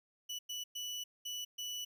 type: tone bursts at uneven times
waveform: 30% pulse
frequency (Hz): 2960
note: F#7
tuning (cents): 0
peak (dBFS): -36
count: 5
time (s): 0.29-0.39 / 0.49-0.64 / 0.75-1.04 / 1.25-1.45 / 1.58-1.85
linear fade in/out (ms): 10
effects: none